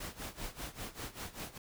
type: noise with tremolo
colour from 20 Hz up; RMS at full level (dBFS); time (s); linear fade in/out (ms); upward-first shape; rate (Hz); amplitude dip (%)
pink; -41; 0-1.58; 5; sine; 5.1; 85
effects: none